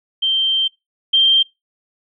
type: tone pair in turn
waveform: sine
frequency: 3140 / 3162 Hz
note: G7 / G7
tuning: +2 / +14 cents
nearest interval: unison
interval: 12 cents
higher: second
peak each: -14 / -9 dBFS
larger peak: second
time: 0.22-0.68 / 1.13-1.43 s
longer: first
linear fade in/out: 10 ms
effects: noise-tail reverb RT60 0.2 s tail -23 dB re dry